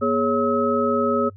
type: tone cluster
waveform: sine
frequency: 240 / 415.2 / 553 / 1285 Hz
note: B3 / G#4 / C#5 / E6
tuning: -49 / 0 / -4 / -45 cents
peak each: -23 dBFS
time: 0.01-1.3 s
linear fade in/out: 20 ms
effects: noise-tail reverb RT60 0.1 s tail -25 dB re dry + added 98 Hz sine -40 dBFS peak until 1.36 s